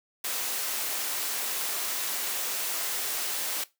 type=high-pass noise; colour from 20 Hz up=white; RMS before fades=-31 dBFS; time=0.24-3.64 s; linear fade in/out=5 ms; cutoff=360 Hz; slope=12 dB/octave; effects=noise-tail reverb RT60 0.2 s tail -18 dB re dry